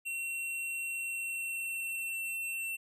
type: tone with pitch glide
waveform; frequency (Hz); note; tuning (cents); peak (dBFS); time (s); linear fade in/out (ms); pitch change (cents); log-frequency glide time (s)
square; 2725 to 2701; F7 to E7; -43 to +42; -35; 0.05-2.77; 20; -15; 0.88-2.18
effects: none